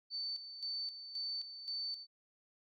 sine tone with tremolo, 4533 Hz, C#8, 38 cents sharp, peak -37 dBFS, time 0.1-2.07 s, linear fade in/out 50 ms, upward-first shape square, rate 1.9 Hz, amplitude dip 65%, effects none

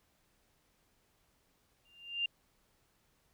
sine tone with exponential growth, 2794 Hz, F7, in tune, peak -28 dBFS, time 1.85-2.26 s, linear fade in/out 5 ms, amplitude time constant 87 ms, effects pink hiss -73 dBFS RMS until 3.33 s

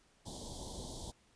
pink band-stop noise, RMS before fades -45 dBFS, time 0.25-1.12 s, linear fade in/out 20 ms, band 1000 to 3200 Hz, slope 96 dB/octave, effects pink hiss -69 dBFS RMS until 1.35 s + resampled to 22050 Hz

